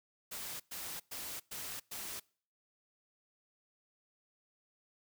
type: noise bursts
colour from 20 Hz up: white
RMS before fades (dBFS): -43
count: 5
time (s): 0.31-2.2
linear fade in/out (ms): 10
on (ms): 290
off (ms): 110
effects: noise-tail reverb RT60 0.5 s tail -25 dB re dry